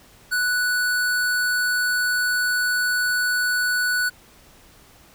square tone, 1480 Hz, F#6, in tune, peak -20 dBFS, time 0.31-4.1 s, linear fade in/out 20 ms, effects pink hiss -51 dBFS RMS until 5.14 s

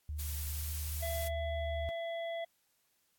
sine tone with pitch glide, 74.8 to 76.11 Hz, D2 to D#2, +32 to -38 cents, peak -36 dBFS, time 0.09-1.89 s, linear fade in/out 0 ms, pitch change +30 cents, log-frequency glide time 0.55-0.65 s
blue noise, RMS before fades -42 dBFS, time 0.18-1.29 s, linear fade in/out 20 ms
harmonic tone, 670 Hz, E5, 28 cents sharp, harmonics 1 / 3 / 5, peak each -36 / -46 / -50 dBFS, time 1.02-2.45 s, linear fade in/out 10 ms
effects white hiss -75 dBFS RMS until 3.18 s + AAC 64 kbps

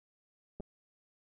clicks, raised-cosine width 2 ms, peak -30 dBFS, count 2, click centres 0.6 / 0.605 s, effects none

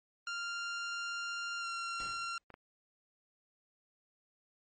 sawtooth tone with pitch glide, 1393 to 1374.6 Hz, F6 to F6, -5 to -28 cents, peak -33 dBFS, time 0.27-2.38 s, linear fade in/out 2 ms, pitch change -23 cents, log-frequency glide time 1.6-1.66 s
pink noise with exponential decay, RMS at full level -47 dBFS, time 2-2.44 s, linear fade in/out 1 ms, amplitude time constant 95 ms
clicks, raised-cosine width 0.5 ms, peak -35 dBFS, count 2, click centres 2.503 / 2.541 s
effects low-pass 10000 Hz 12 dB/octave + MP3 32 kbps

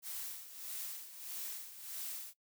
blue noise with tremolo, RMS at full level -42 dBFS, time 0.02-2.34 s, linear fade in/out 50 ms, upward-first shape sine, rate 1.6 Hz, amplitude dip 70%, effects noise-tail reverb RT60 0.1 s tail -19 dB re dry

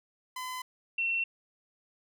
sawtooth / sine tone pair in turn, 1016 / 2712 Hz, B5 / E7, +49 / +49 cents, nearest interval octave + perfect fourth, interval 1700 cents, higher second, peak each -32 / -27 dBFS, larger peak second, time 0.36-0.62 / 0.98-1.24 s, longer neither, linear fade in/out 5 ms, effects none

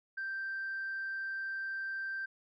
sine tone, 1568 Hz, G6, in tune, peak -34 dBFS, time 0.17-2.26 s, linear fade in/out 10 ms, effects tanh soft clip ceiling -32 dBFS

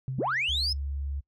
sine tone with exponential decay, 131.4 Hz, C3, 8 cents sharp, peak -27 dBFS, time 0.08-0.73 s, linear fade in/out 0 ms, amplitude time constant 140 ms
sine linear sweep, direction up, 107 to 5274 Hz, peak -24 dBFS, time 0.18-0.73 s, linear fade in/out 5 ms
sine tone, 70 Hz, C#2, 18 cents sharp, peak -29 dBFS, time 0.48-1.21 s, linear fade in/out 20 ms
effects noise-tail reverb RT60 0.1 s tail -24 dB re dry + tanh soft clip ceiling -21 dBFS

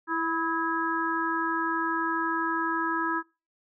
harmonic tone with a mistuned harmonic, 329.6 Hz, E4, in tune, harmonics 1 / 3 / 4 / 5, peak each -31 / -31 / -31 / -31 dBFS, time 0.07-3.23 s, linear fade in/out 50 ms, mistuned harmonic 4, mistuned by -47 cents, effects noise-tail reverb RT60 0.3 s tail -23 dB re dry

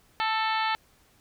harmonic tone with a mistuned harmonic, 440 Hz, A4, in tune, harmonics 2 / 3 / 4 / 5 / 6 / 7 / 8 / 9 / 10, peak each -27 / -31 / -33 / -35 / -37 / -38 / -39 / -40 / -41 dBFS, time 0.2-0.75 s, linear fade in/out 0 ms, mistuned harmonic 4, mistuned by +17 cents, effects pink hiss -62 dBFS RMS until 1.2 s

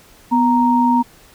sine tone pair together, 246.9 / 932.2 Hz, B3 / A#5, 0 / 0 cents, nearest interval octave + major seventh, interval 2300 cents, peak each -14 dBFS, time 0.31-1.03 s, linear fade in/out 20 ms, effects pink hiss -47 dBFS RMS until 1.34 s

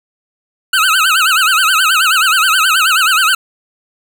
25% pulse tone with vibrato, 1396.9 Hz, F6, in tune, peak -5 dBFS, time 0.73-3.35 s, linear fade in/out 5 ms, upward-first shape sine, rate 9.4 Hz, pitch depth 190 cents each way, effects none

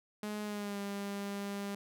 sawtooth tone with pitch glide, 210 to 200.6 Hz, G#3 to G3, +19 to +40 cents, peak -33 dBFS, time 0.23-1.75 s, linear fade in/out 2 ms, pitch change -79 cents, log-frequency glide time 0.43-0.79 s, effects none

